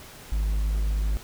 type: tone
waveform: triangle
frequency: 51.91 Hz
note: G#1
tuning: in tune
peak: -20 dBFS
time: 0.32-1.17 s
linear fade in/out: 0 ms
effects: pink hiss -45 dBFS RMS until 1.23 s